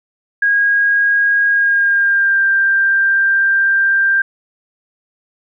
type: tone with pitch glide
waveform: sine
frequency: 1637 to 1584 Hz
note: G#6 to G6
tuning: -25 to +18 cents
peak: -10 dBFS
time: 0.42-4.22 s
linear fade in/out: 5 ms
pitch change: -57 cents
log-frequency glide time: 1.48-2.43 s
effects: none